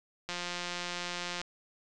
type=click train; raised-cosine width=0.2 ms; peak=-19 dBFS; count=199; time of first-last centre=0.29-1.415 s; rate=176 Hz; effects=resampled to 24000 Hz